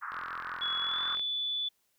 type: band-pass noise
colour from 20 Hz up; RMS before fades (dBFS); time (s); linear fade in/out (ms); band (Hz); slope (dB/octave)
pink; -39; 0.01-1.16; 20; 1100 to 1600; 48
type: click train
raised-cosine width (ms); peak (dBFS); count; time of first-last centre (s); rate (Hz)
0.3; -29; 47; 0.12-1.195; 42.8
type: tone with pitch glide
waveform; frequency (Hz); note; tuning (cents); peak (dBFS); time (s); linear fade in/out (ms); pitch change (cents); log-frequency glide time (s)
sine; 3385 to 3470; G#7 to A7; +32 to -25; -30; 0.61-1.69; 10; +43; 0.8-1
effects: white hiss -74 dBFS RMS until 1.98 s